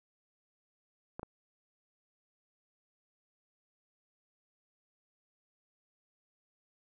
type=clicks; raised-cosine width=1 ms; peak=-26 dBFS; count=2; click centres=1.195 / 1.231 s; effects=none